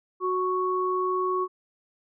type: tone pair together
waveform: sine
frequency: 369 / 1108.7 Hz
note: F#4 / C#6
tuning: -5 / 0 cents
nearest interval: octave + perfect fifth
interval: 1905 cents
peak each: -26 dBFS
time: 0.2-1.48 s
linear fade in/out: 50 ms
effects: none